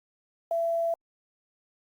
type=tone with quantisation; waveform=sine; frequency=670 Hz; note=E5; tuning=28 cents sharp; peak=-24 dBFS; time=0.51-0.94 s; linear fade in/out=2 ms; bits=9; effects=Opus 48 kbps